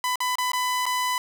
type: tone with dropouts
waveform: sawtooth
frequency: 1000 Hz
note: B5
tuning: 21 cents sharp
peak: -19 dBFS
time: 0.04-1.18 s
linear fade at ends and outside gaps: 1 ms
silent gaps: 0.157-0.204 / 0.355-0.384 / 0.518-0.533 / 0.856-0.864 s
effects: none